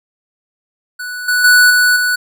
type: tone with level steps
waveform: square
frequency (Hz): 1480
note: F#6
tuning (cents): 0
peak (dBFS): -23 / -12 / -6 / -9 / -13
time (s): 0.99-2.16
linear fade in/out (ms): 10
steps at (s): 1.28 / 1.44 / 1.7 / 1.96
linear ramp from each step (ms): 5
effects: none